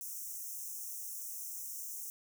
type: high-pass noise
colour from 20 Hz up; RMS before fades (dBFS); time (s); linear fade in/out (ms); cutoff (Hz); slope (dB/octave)
white; -43; 0.01-2.1; 0; 5600; 96
effects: none